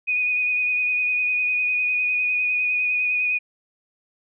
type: tone with vibrato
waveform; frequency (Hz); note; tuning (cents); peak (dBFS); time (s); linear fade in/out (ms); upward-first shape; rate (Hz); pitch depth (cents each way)
sine; 2481; D#7; -6; -19; 0.07-3.39; 20; sine; 9.9; 21
effects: none